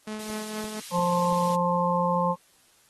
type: tone with tremolo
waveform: sawtooth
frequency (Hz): 214.7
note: A3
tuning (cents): -42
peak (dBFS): -27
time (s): 0.07-0.8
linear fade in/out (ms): 5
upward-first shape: triangle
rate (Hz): 4.3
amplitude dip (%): 60
type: high-pass noise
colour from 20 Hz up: pink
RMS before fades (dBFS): -42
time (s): 0.19-1.56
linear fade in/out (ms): 10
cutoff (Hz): 3200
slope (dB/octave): 12
type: click train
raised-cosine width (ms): 2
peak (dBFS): -30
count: 4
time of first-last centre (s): 0.3-1.327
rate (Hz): 2.92
type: harmonic tone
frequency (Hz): 175.9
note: F3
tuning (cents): +13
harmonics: 1 / 3 / 5 / 6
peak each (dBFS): -27 / -27 / -27 / -27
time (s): 0.91-2.36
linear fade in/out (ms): 50
effects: white hiss -61 dBFS RMS until 2.89 s + AAC 32 kbps

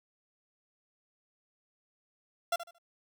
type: tone with echo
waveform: 30% pulse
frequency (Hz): 684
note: F5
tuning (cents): -36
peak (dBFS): -24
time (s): 2.52-2.56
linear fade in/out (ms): 5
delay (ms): 75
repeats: 3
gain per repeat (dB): -12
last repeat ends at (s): 2.785
effects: none

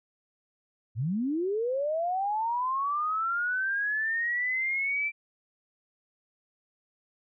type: linear sweep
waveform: sine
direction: up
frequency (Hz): 98 to 2349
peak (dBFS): -26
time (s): 0.95-5.12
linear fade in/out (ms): 50
effects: none

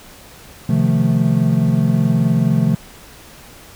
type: chord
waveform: triangle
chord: F dominant seventh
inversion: second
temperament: equal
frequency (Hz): 130.81 / 155.56 / 174.61 / 220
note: C3 / Eb3 / F3 / A3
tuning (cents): 0 / 0 / 0 / 0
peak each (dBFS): -16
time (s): 0.69-2.75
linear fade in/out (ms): 5
effects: pink hiss -41 dBFS RMS until 3.75 s

